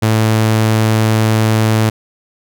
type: tone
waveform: sawtooth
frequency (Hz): 110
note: A2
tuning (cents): 0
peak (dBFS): -6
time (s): 0.02-1.9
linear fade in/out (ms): 10
effects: none